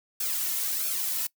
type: noise with flanger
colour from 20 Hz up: blue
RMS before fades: -29 dBFS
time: 0.2-1.27 s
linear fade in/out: 5 ms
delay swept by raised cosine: 1 to 2.6 ms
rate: 1.5 Hz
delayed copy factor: -0.8
effects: noise-tail reverb RT60 0.1 s tail -22 dB re dry